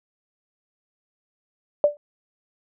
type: tone with exponential decay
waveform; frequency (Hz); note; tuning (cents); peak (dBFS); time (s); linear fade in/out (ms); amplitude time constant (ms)
sine; 587.3; D5; 0; -9; 1.84-1.97; 1; 28
effects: none